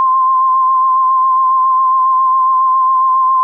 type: tone with vibrato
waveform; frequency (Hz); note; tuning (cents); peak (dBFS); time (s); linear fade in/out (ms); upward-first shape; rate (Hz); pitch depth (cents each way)
sine; 1046.5; C6; 0; -8; 0-3.43; 0; sine; 7.3; 23
effects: none